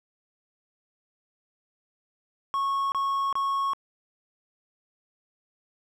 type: tone bursts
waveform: triangle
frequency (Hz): 1100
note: C#6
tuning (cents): -14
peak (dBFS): -22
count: 3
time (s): 2.54-3.734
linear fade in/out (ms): 0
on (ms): 380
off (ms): 27
effects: none